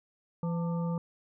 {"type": "harmonic tone with a mistuned harmonic", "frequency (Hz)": 169.1, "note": "E3", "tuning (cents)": 44, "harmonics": [1, 3, 5, 7], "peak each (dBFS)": [-29, -39, -43, -46], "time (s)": [0.43, 0.98], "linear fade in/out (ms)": 2, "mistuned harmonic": 5, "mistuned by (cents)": 95, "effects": []}